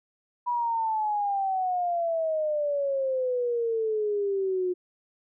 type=exponential sweep; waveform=sine; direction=down; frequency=979 to 358.2 Hz; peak=-24 dBFS; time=0.46-4.74 s; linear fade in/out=20 ms; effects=none